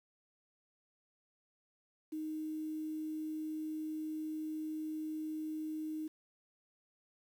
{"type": "tone with quantisation", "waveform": "sine", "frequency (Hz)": 311.1, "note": "D#4", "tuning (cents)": 0, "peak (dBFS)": -37, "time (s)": [2.12, 6.08], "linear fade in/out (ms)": 10, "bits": 10, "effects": []}